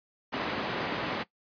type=band-pass noise; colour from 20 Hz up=pink; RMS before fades=-33 dBFS; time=0.32-1.24 s; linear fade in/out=20 ms; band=210 to 3100 Hz; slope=12 dB/octave; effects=noise-tail reverb RT60 0.1 s tail -18 dB re dry + resampled to 11025 Hz